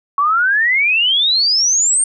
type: exponential sweep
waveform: sine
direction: up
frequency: 1108.7 to 8870 Hz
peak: -11 dBFS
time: 0.18-2.04 s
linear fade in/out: 2 ms
effects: none